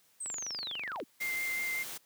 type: linear sweep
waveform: sine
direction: down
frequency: 8480 to 184.3 Hz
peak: -36 dBFS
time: 0.2-1.04 s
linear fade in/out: 10 ms
type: click train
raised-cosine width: 0.3 ms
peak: -27 dBFS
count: 19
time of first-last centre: 0.26-1.001 s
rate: 24.3 Hz
type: noise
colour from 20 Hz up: white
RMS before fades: -42 dBFS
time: 1.2-1.98 s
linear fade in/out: 10 ms
type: tone with vibrato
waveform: sine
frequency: 2093 Hz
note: C7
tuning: in tune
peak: -32 dBFS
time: 1.2-1.84 s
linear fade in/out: 20 ms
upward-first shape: sine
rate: 5.3 Hz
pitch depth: 10 cents each way
effects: white hiss -67 dBFS RMS until 2.05 s + high-pass 100 Hz 12 dB/octave